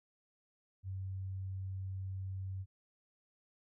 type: tone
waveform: sine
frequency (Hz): 95.2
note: F#2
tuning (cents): +50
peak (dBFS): -38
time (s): 0.83-2.66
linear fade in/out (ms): 50
effects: none